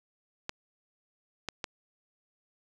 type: clicks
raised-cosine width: 0.2 ms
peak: -16 dBFS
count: 3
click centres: 0.494 / 1.487 / 1.642 s
effects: none